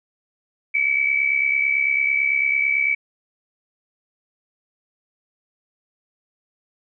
sine tone pair together, 2231 / 2300 Hz, C#7 / D7, +11 / -37 cents, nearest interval minor second, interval 52 cents, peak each -23 / -18 dBFS, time 0.74-2.95 s, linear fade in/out 10 ms, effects none

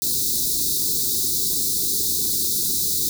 white band-stop noise, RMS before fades -22 dBFS, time 0.02-3.09 s, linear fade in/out 0 ms, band 430 to 3700 Hz, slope 96 dB/octave, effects none

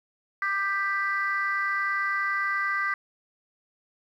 sine chord, G major, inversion second, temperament equal with one note detuned, 1189.7 / 1568 / 1975.5 Hz, D6 / G6 / B6, +22 / 0 / 0 cents, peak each -28 dBFS, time 0.42-2.94 s, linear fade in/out 2 ms, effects tanh soft clip ceiling -17 dBFS + 10-bit

